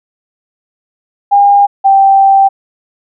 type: tone pair in turn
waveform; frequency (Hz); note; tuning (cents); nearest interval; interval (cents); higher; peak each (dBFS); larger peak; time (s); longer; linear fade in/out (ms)
sine; 807 / 782.2; G#5 / G5; -50 / -4; minor second; 54; first; -3 / -3; neither; 1.31-1.67 / 1.84-2.49; second; 20
effects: none